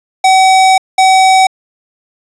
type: tone bursts at uneven times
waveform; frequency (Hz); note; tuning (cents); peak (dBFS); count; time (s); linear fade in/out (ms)
square; 759; F#5; +44; -5; 2; 0.24-0.78 / 0.98-1.47; 5
effects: resampled to 22050 Hz + 7-bit